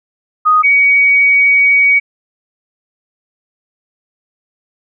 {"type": "tone pair in turn", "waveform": "sine", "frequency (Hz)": [1244.5, 2254], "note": ["D#6", "C#7"], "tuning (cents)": [0, 28], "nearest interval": "minor seventh", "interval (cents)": 1028, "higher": "second", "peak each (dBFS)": -6, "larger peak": "neither", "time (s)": [[0.45, 0.63], [0.63, 2]], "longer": "second", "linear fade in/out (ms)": 20, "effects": []}